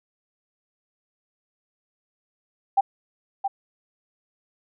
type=tone with echo; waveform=sine; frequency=788 Hz; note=G5; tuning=9 cents sharp; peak=-14 dBFS; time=2.77-2.81 s; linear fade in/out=10 ms; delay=670 ms; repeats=1; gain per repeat=-7 dB; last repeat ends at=3.48 s; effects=none